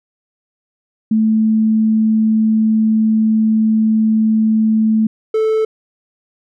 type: tone pair in turn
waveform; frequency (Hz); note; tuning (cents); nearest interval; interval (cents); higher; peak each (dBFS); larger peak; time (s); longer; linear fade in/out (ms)
sine / triangle; 219.2 / 438.4; A3 / A4; -6 / -6; octave; 1200; second; -10; neither; 1.11-5.07 / 5.34-5.65; first; 5
effects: none